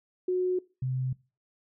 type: tone pair in turn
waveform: sine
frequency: 365.6 / 129.26 Hz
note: F#4 / C3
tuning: -21 / -21 cents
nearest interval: octave + tritone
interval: 1800 cents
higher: first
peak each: -24 / -27 dBFS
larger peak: first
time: 0.28-0.59 / 0.82-1.13 s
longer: neither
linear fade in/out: 5 ms
effects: noise-tail reverb RT60 0.3 s tail -21 dB re dry